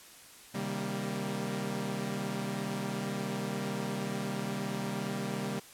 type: chord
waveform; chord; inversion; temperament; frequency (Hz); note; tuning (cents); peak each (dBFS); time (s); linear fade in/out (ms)
sawtooth; C minor seventh; none; equal with one note detuned; 133.48 / 155.56 / 196 / 233.1; C3 / Eb3 / G3 / Bb3; +35 / 0 / 0 / 0; -36 / -38 / -32 / -35; 0.54-5.6; 10
effects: white hiss -53 dBFS RMS until 5.73 s + low-pass 12000 Hz 12 dB/octave